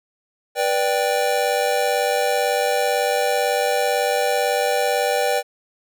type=chord; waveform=square; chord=G major; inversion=first; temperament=just; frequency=490 / 588 / 784 Hz; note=B4 / D5 / G5; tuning=-14 / +2 / 0 cents; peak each=-23 dBFS; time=0.55-5.43 s; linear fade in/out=50 ms; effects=none